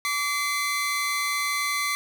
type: tone pair together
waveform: sawtooth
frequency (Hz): 1154.2 / 2055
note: D6 / C7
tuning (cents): -30 / -32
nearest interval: minor seventh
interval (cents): 998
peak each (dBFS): -24 / -23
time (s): 0.05-1.95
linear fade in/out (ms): 0
effects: none